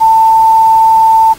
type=tone with quantisation; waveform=sine; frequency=891 Hz; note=A5; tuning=22 cents sharp; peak=-3 dBFS; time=0-1.34 s; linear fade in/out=20 ms; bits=5; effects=pink hiss -36 dBFS RMS until 1.38 s + AAC 48 kbps